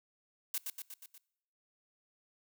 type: noise with echo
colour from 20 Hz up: blue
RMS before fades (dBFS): -35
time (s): 0.54-0.58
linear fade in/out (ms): 2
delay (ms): 120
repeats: 5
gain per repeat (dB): -4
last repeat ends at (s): 1.18
effects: noise-tail reverb RT60 0.8 s tail -23 dB re dry